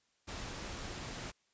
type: noise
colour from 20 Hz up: pink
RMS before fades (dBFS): -43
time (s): 0.27-1.32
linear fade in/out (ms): 20
effects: white hiss -75 dBFS RMS until 1.53 s + resampled to 16000 Hz